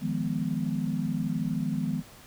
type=chord; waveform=sine; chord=F half-diminished seventh; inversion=third; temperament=equal; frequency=155.56 / 174.61 / 207.7 / 246.9 Hz; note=Eb3 / F3 / Ab3 / Cb4; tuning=0 / 0 / 0 / 0 cents; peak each=-32 dBFS; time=0-2.03 s; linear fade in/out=50 ms; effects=pink hiss -51 dBFS RMS until 2.26 s